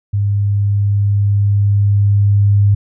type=tone with level ramp; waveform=sine; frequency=101.4 Hz; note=G#2; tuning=41 cents flat; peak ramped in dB=-12 to -7 dBFS; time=0.13-2.75 s; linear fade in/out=10 ms; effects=none